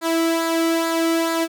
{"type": "tone with flanger", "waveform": "sawtooth", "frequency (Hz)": 329.6, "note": "E4", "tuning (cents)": 0, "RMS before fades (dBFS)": -20, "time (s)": [0.01, 1.48], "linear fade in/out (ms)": 50, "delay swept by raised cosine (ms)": [0.34, 1.19], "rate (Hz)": 2.3, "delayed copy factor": -0.55, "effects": []}